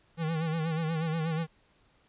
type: tone with vibrato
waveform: square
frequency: 161.2 Hz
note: E3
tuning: 38 cents flat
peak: -29 dBFS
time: 0.17-1.47 s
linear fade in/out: 50 ms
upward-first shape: sine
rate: 8.3 Hz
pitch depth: 67 cents each way
effects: pink hiss -66 dBFS RMS until 2.08 s + resampled to 8000 Hz